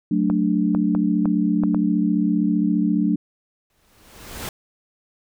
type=chord; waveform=sine; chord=D major; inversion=first; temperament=equal; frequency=185 / 220 / 293.7 Hz; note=F#3 / A3 / D4; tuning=0 / 0 / 0 cents; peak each=-21 dBFS; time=0.11-3.16 s; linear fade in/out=5 ms
type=clicks; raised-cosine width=1 ms; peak=-14 dBFS; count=6; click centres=0.3 / 0.749 / 0.95 / 1.256 / 1.636 / 1.746 s
type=noise with exponential growth; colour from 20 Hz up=pink; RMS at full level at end=-28 dBFS; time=3.7-4.49 s; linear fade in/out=2 ms; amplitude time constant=170 ms
effects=none